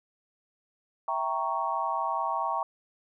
sine chord, E diminished seventh, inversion none, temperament equal, 659.3 / 784 / 932.3 / 1108.7 Hz, E5 / G5 / Bb5 / Db6, 0 / 0 / 0 / 0 cents, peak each -35 / -33 / -31 / -31 dBFS, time 1.08-2.63 s, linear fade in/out 2 ms, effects none

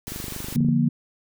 white noise, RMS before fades -36 dBFS, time 0.07-0.56 s, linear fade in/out 0 ms
click train, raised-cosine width 3 ms, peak -21 dBFS, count 16, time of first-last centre 0.08-0.687 s, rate 24.7 Hz
sine chord, Bb major, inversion first, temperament equal with one note detuned, 146.83 / 174.61 / 235.7 Hz, D3 / F3 / Bb3, 0 / 0 / +19 cents, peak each -22 / -24 / -20 dBFS, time 0.55-0.89 s, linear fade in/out 10 ms
effects none

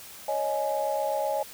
sine chord, C# suspended second, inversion none, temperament equal with one note detuned, 554.4 / 622.3 / 837.4 Hz, C#5 / D#5 / G#5, 0 / 0 / +14 cents, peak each -29 dBFS, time 0.28-1.43 s, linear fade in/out 5 ms, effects tanh soft clip ceiling -16 dBFS + white hiss -45 dBFS RMS until 1.53 s

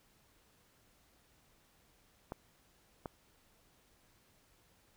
clicks, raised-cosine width 1 ms, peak -26 dBFS, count 2, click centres 2.321 / 3.058 s, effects pink hiss -69 dBFS RMS until 4.96 s

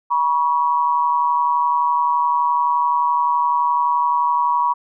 sine tone pair together, 966.3 / 1118 Hz, B5 / C#6, -38 / +14 cents, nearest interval minor third, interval 252 cents, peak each -16 / -20 dBFS, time 0.1-4.74 s, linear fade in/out 20 ms, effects none

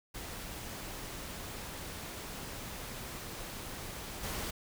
pink noise with level steps, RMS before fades -43 / -38 dBFS, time 0.14-4.51 s, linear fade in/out 10 ms, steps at 4.23 s, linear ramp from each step 2 ms, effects none

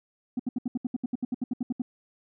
sine tone bursts, 246.9 Hz, B3, in tune, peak -23 dBFS, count 16, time 0.37-1.82 s, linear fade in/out 5 ms, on 25 ms, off 70 ms, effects tanh soft clip ceiling -23 dBFS

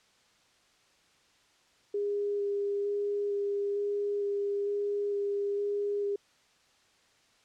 sine tone with vibrato, 405.9 Hz, G#4, 40 cents flat, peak -28 dBFS, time 1.94-6.16 s, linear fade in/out 5 ms, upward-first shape square, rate 1.1 Hz, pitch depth 9 cents each way, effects white hiss -65 dBFS RMS until 7.44 s + low-pass 6000 Hz 12 dB/octave

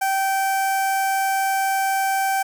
sawtooth tone with notch filter, 776 Hz, G5, 18 cents flat, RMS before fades -21 dBFS, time 0.01-2.43 s, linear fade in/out 10 ms, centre 3700 Hz, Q 0.87, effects none

